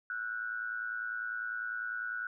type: tone with amplitude modulation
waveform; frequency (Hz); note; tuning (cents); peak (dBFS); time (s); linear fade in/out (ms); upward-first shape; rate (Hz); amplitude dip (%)
sine; 1470; F#6; -12; -31; 0.1-2.27; 2; sine; 110; 75
effects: none